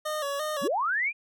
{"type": "tone with vibrato", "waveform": "25% pulse", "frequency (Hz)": 587.3, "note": "D5", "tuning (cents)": 0, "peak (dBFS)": -25, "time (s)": [0.05, 0.68], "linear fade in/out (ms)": 10, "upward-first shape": "square", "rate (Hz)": 2.9, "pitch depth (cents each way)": 73}
{"type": "linear sweep", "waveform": "sine", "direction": "up", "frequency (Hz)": [124.8, 2485], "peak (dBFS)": -24, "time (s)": [0.61, 1.13], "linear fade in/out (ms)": 50}
{"effects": []}